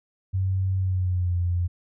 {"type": "tone with pitch glide", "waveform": "sine", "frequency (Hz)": [94.8, 87.94], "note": ["F#2", "F2"], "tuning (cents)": [43, 13], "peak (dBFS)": -21, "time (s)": [0.33, 1.68], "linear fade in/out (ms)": 20, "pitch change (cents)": -130, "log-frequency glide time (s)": [0.77, 1.36], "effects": []}